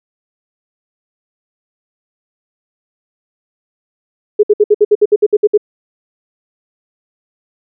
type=tone bursts; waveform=sine; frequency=418.3 Hz; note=G#4; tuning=12 cents sharp; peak=-4 dBFS; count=12; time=4.39-5.577 s; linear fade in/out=10 ms; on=43 ms; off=61 ms; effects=none